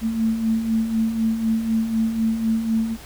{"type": "beating tone pair", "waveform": "sine", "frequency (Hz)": [220.5, 224.5], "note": ["A3", "A3"], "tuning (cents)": [4, 35], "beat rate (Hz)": 4, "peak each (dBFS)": [-27, -19], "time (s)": [0.01, 2.97], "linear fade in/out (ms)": 50, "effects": ["added 60 Hz sine -42 dBFS peak until 3.05 s", "pink hiss -42 dBFS RMS until 3.05 s"]}